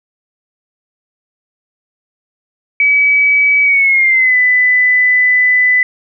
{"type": "tone with pitch glide", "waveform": "sine", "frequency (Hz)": [2282, 1998.1], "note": ["C#7", "B6"], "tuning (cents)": [50, 20], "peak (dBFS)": -7, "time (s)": [2.8, 5.83], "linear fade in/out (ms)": 2, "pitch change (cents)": -230, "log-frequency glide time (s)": [3.63, 4.36], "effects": []}